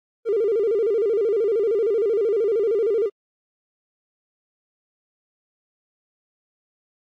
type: tone with vibrato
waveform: triangle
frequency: 429 Hz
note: A4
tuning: 44 cents flat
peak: -14 dBFS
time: 0.25-3.1 s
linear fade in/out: 50 ms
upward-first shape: square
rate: 13 Hz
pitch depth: 120 cents each way
effects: tanh soft clip ceiling -15 dBFS + AAC 64 kbps